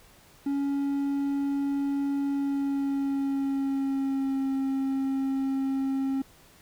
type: tone with pitch glide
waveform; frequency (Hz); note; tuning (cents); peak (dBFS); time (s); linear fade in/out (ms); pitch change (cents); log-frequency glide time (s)
triangle; 279.8 to 269.2; C#4 to C4; +16 to +49; -23; 0.46-6.22; 5; -67; 2.29-4.51
effects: pink hiss -56 dBFS RMS until 6.61 s